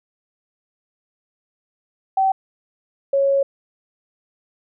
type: tone pair in turn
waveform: sine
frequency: 769 / 551.9 Hz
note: G5 / C#5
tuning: -33 / -8 cents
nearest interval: tritone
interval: 575 cents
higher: first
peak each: -14 dBFS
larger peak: neither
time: 2.17-2.32 / 3.13-3.43 s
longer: second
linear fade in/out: 5 ms
effects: none